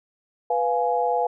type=chord; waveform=sine; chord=F diminished; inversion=second; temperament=equal with one note detuned; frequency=493.9 / 698.5 / 835.9 Hz; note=Cb5 / F5 / Ab5; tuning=0 / 0 / +11 cents; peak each=-24 dBFS; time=0.5-1.27 s; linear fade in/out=5 ms; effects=none